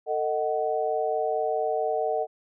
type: chord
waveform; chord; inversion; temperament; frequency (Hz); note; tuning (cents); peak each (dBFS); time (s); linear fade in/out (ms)
sine; D# diminished; second; just; 448 / 622.3 / 746.7; A4 / D#5 / F#5; +31 / 0 / +16; -28; 0.06-2.27; 50
effects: none